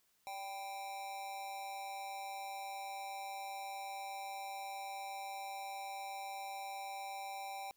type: tone with amplitude modulation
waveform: square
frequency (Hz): 784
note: G5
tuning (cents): 0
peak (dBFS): -40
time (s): 0.27-7.71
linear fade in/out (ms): 0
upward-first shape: sine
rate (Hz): 205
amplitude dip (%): 65
effects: white hiss -75 dBFS RMS until 7.76 s